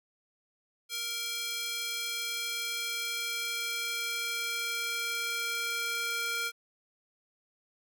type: tone with high-pass filter sweep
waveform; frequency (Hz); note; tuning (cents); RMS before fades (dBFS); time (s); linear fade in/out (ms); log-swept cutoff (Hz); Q
square; 466.2; A#4; 0; -34; 0.89-6.52; 50; 3100 to 1700; 1.2
effects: none